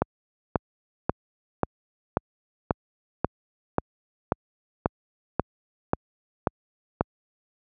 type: click train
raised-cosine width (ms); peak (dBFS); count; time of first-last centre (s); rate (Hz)
1; -6; 14; 0.02-7.009; 1.86
effects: high-pass 60 Hz 12 dB/octave